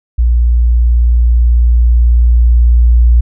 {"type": "tone with level ramp", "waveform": "sine", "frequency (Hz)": 59.1, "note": "A#1", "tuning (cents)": 24, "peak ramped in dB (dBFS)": [-6, -3], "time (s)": [0.18, 3.21], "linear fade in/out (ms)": 10, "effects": []}